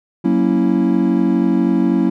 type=chord; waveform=triangle; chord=F# dominant seventh; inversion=none; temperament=equal; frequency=185 / 233.1 / 277.2 / 329.6 Hz; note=F#3 / A#3 / C#4 / E4; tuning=0 / 0 / 0 / 0 cents; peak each=-16 dBFS; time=0.24-2.1 s; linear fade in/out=10 ms; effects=none